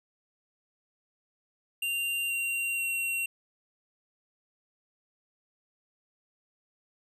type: tone with pitch steps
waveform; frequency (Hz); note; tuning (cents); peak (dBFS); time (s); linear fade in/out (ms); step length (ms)
square; 2780 / 2759 / 2739; F7 / F7 / F7; -9 / -22 / -34; -29; 1.82-3.26; 5; 480
effects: none